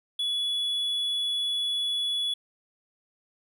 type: tone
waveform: triangle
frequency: 3403 Hz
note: G#7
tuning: 41 cents sharp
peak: -24 dBFS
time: 0.19-2.34 s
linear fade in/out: 5 ms
effects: none